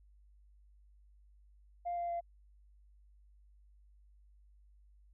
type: tone with pitch steps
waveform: sine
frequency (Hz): 698.5 / 692.9 / 687.3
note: F5 / F5 / F5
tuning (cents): 0 / -14 / -28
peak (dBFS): -33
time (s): 1.85-2.21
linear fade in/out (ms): 20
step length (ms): 120
effects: tanh soft clip ceiling -31 dBFS + added 50 Hz sine -60 dBFS peak until 5.13 s